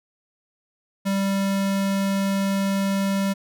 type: tone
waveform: square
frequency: 196 Hz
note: G3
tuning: in tune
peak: -21 dBFS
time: 1.05-3.34 s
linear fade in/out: 20 ms
effects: none